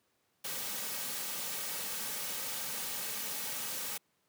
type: noise with comb filter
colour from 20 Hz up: white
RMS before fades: -38 dBFS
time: 0.44-3.98 s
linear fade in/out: 10 ms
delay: 2.9 ms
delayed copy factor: -0.5
effects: pink hiss -75 dBFS RMS until 4.28 s + high-pass 150 Hz 12 dB/octave